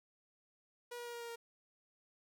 sawtooth tone with pitch steps, 482.4 / 479.1 / 475.8 / 472.5 / 469.2 / 466 Hz, B4 / A#4 / A#4 / A#4 / A#4 / A#4, -41 / +47 / +35 / +23 / +11 / -1 cents, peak -40 dBFS, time 0.91-1.36 s, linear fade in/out 10 ms, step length 75 ms, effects 12-bit

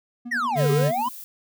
triangle tone with tremolo, 240.5 Hz, B3, 46 cents flat, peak -28 dBFS, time 0.25-1.09 s, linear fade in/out 10 ms, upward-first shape triangle, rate 11 Hz, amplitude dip 85%
triangle exponential two-way sweep, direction down then up, 1985 to 392 to 1054 Hz, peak -20 dBFS, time 0.31-1.09 s, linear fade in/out 10 ms, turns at 0.71 s
square tone, 146 Hz, D3, 10 cents flat, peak -20 dBFS, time 0.55-0.92 s, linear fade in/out 50 ms
violet noise, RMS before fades -39 dBFS, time 0.57-1.24 s, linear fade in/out 0 ms
effects none

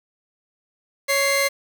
sawtooth tone pair together, 555.3 / 2093 Hz, C#5 / C7, +3 / 0 cents, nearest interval octave + major seventh, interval 2297 cents, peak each -17 dBFS, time 1.08-1.49 s, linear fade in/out 20 ms, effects 7-bit

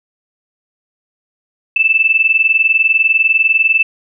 sine tone pair together, 2631 / 2651 Hz, E7 / E7, -4 / +9 cents, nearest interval unison, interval 13 cents, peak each -12 dBFS, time 1.76-3.83 s, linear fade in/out 5 ms, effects none

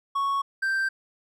triangle tone pair in turn, 1108.7 / 1567.9 Hz, C#6 / G6, 0 / 0 cents, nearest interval tritone, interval 600 cents, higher second, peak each -21 dBFS, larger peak neither, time 0.15-0.42 / 0.62-0.89 s, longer neither, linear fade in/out 10 ms, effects none

